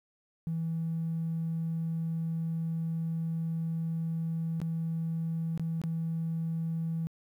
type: tone with dropouts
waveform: triangle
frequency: 163.7 Hz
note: E3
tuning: 12 cents flat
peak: -26 dBFS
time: 0.47-7.07 s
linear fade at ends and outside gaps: 0 ms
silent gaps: 4.602-4.616 / 5.576-5.596 / 5.816-5.838 s
effects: tanh soft clip ceiling -27 dBFS + 11-bit